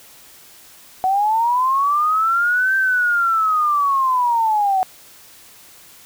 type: linear two-way sweep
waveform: sine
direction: up then down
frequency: 740 to 1568 to 740 Hz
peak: -14 dBFS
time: 1.04-4.83 s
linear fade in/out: 0 ms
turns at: 2.76 s
effects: white hiss -45 dBFS RMS until 6.05 s